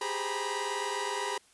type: tone cluster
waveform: sawtooth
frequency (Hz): 392.9 / 412.6 / 518 / 932 / 980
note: G4 / G#4 / C5 / A#5 / B5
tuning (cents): +4 / -11 / -17 / -1 / -14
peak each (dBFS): -36 / -34 / -38 / -34 / -31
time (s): 0.01-1.38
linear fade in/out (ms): 5
effects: white hiss -62 dBFS RMS until 1.53 s + resampled to 24000 Hz